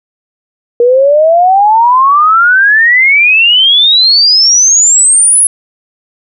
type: exponential sweep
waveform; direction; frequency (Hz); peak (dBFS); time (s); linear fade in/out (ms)
sine; up; 470 to 10710; -3; 0.8-5.47; 2
effects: none